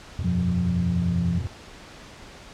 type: chord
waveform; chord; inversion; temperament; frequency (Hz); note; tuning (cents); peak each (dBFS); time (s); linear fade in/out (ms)
triangle; E suspended second; none; equal; 82.41 / 92.5 / 123.47; E2 / F#2 / B2; 0 / 0 / 0; -28 / -26 / -29; 0.19-1.47; 0
type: tone with pitch glide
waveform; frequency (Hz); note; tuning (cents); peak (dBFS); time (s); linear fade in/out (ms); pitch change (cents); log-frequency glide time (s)
sine; 177.2 to 171.56; F3 to F3; +25 to -31; -22; 0.24-1.39; 10; -56; 0.59-1.23
effects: pink hiss -44 dBFS RMS until 2.53 s + low-pass 6000 Hz 12 dB/octave